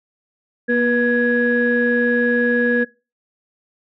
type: tone cluster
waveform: sine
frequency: 239.4 / 485.5 / 1670 Hz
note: A#3 / B4 / G#6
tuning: +46 / -30 / +9 cents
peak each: -18 dBFS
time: 0.68-2.85 s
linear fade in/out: 20 ms
effects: noise-tail reverb RT60 0.3 s tail -22 dB re dry + tanh soft clip ceiling -7 dBFS